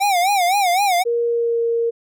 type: tone with vibrato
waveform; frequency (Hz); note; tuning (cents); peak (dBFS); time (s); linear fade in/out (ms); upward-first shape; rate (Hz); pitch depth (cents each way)
square; 756; F#5; +37; -15; 0-1.04; 20; sine; 3.9; 150
type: tone with pitch glide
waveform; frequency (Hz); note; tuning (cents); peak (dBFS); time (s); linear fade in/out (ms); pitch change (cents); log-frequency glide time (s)
sine; 471 to 464.5; A#4 to A#4; +18 to -6; -16; 1.05-1.91; 20; -24; 1.25-1.61
effects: none